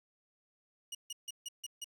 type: tone bursts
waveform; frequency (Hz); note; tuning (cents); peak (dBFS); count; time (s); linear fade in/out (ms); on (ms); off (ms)
20% pulse; 2892; F#7; -40; -34; 6; 0.92-1.844; 5; 29; 150
effects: none